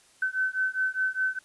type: beating tone pair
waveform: sine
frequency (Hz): 1522 / 1526.9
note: F#6 / G6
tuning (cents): +48 / -46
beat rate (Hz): 4.9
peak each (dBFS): -28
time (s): 0.22-1.39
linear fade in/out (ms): 5
effects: white hiss -59 dBFS RMS until 1.44 s + resampled to 24000 Hz